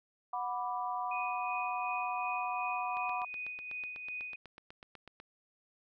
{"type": "chord", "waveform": "sine", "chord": "B minor", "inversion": "second", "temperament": "equal with one note detuned", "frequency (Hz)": [733.6, 987.8, 1174.7], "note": ["F#5", "B5", "D6"], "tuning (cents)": [-15, 0, 0], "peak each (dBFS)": [-37, -37, -40], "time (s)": [0.33, 3.25], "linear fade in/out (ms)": 5}
{"type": "tone with tremolo", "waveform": "sine", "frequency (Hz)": 2489, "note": "D#7", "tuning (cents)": 0, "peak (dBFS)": -37, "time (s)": [1.11, 4.36], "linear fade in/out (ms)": 5, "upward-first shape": "sine", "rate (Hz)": 2.7, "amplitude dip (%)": 45}
{"type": "click train", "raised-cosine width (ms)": 0.3, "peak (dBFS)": -33, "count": 19, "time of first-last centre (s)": [2.97, 5.2], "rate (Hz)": 8.07}
{"effects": []}